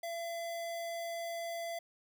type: tone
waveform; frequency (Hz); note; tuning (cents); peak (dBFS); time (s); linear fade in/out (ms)
square; 676; E5; +43; -38; 0.03-1.79; 5
effects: none